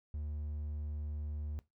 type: tone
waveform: triangle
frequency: 75 Hz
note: D2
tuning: 37 cents sharp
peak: -35 dBFS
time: 0.14-1.59 s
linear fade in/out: 0 ms
effects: noise-tail reverb RT60 0.2 s tail -19 dB re dry